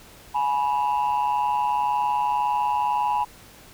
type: tone pair together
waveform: sine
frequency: 839 / 980.8 Hz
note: G#5 / B5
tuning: +17 / -12 cents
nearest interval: minor third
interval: 271 cents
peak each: -21 dBFS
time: 0.34-3.25 s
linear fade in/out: 20 ms
effects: tanh soft clip ceiling -17 dBFS + pink hiss -48 dBFS RMS until 3.73 s